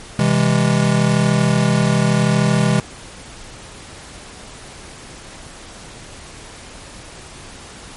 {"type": "chord", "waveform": "square", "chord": "C augmented", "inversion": "none", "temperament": "just", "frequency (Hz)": [130.81, 163.52, 204.4], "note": ["C3", "E3", "G#3"], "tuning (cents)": [0, -14, -27], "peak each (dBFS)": -18, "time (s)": [0.19, 2.8], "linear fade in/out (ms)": 2, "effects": ["pink hiss -37 dBFS RMS until 7.96 s", "MP3 48 kbps"]}